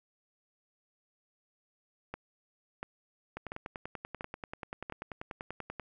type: two click trains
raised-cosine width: 0.5 ms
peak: -24 / -23 dBFS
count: 26 / 5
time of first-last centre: 3.37-5.797 / 2.14-4.899 s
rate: 10.3 / 1.45 Hz
effects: none